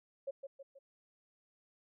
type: tone with echo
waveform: sine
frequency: 547 Hz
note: C#5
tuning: 23 cents flat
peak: -36 dBFS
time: 0.27-0.31 s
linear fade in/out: 10 ms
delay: 160 ms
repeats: 3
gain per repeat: -6 dB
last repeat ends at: 0.79 s
effects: none